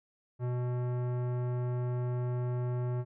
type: tone with tanh clipping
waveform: sine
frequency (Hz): 123.47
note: B2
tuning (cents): 0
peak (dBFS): -32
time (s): 0.39-3.05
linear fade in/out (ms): 50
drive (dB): 17
effects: none